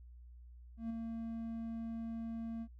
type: tone with ADSR envelope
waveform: triangle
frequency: 227.8 Hz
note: A#3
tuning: 40 cents flat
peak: -33 dBFS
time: 0.77-2.68 s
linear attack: 130 ms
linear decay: 9 ms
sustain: -4 dB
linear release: 62 ms
effects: noise-tail reverb RT60 0.1 s tail -25 dB re dry + added 60 Hz sine -52 dBFS peak until 2.79 s